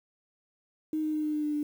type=tone with pitch steps; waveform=sine; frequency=311.1 / 308.6 / 306.1 / 303.6 / 301.2 / 298.8 / 296.4 Hz; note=D#4 / D#4 / D#4 / D#4 / D4 / D4 / D4; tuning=0 / -14 / -28 / -42 / +44 / +30 / +16 cents; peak=-27 dBFS; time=0.93-1.63 s; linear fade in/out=2 ms; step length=100 ms; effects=9-bit

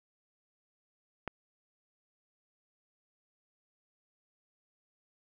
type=click; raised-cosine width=0.5 ms; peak=-20 dBFS; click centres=1.277 s; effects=none

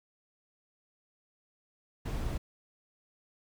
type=noise; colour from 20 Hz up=brown; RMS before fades=-34 dBFS; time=2.05-2.38 s; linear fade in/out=10 ms; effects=none

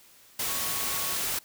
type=tone in noise; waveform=sine; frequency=1108.7 Hz; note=C#6; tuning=in tune; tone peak=-41 dBFS; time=0.48-1.16 s; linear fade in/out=5 ms; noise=white; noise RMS=-30 dBFS; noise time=0.39-1.39 s; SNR=-14 dB; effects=white hiss -56 dBFS RMS until 1.44 s

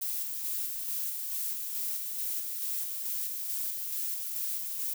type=noise with tremolo; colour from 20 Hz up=violet; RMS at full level=-33 dBFS; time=0.01-4.94 s; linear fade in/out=10 ms; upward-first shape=square; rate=2.3 Hz; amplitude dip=30%; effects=none

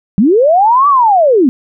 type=linear two-way sweep; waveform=sine; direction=up then down; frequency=174.7 to 1174.7 to 232.7 Hz; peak=-5 dBFS; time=0.18-1.49 s; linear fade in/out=0 ms; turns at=0.88 s; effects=none

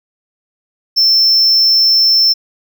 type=tone; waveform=triangle; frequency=5340 Hz; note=E8; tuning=22 cents sharp; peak=-6 dBFS; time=0.96-2.34 s; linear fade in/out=20 ms; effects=none

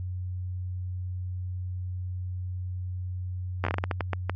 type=slowing click train; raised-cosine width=0.5 ms; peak=-12 dBFS; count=12; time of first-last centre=3.64-4.296 s; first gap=11 ms; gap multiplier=1.31; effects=added 91 Hz sine -30 dBFS peak until 4.35 s + MP3 32 kbps

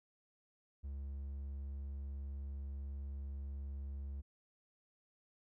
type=tone; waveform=triangle; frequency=69.3 Hz; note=C#2; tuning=in tune; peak=-39 dBFS; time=0.83-4.22 s; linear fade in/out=20 ms; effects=none

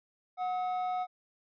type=tone pair together; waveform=triangle; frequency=733 / 1275.9 Hz; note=F#5 / D#6; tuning=-16 / +43 cents; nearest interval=minor seventh; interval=959 cents; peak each=-28 / -39 dBFS; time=0.37-1.07 s; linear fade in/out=50 ms; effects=tanh soft clip ceiling -22 dBFS + resampled to 11025 Hz

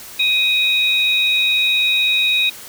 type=tone pair together; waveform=sine; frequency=2500 / 3796 Hz; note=D#7 / A#7; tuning=+8 / +31 cents; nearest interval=perfect fifth; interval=723 cents; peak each=-16 dBFS; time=0.19-2.5 s; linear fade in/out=10 ms; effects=white hiss -36 dBFS RMS until 2.68 s

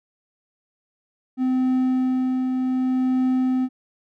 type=tone with tremolo; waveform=triangle; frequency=257 Hz; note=C4; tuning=31 cents flat; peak=-15 dBFS; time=1.37-3.69 s; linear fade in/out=50 ms; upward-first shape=triangle; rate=0.66 Hz; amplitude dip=35%; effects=none

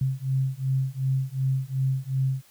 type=beating tone pair; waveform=sine; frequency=131.6 / 134.3 Hz; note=C3 / C3; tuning=+10 / +46 cents; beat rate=2.7 Hz; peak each=-26 dBFS; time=0.01-2.42 s; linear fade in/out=5 ms; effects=white hiss -57 dBFS RMS until 2.5 s

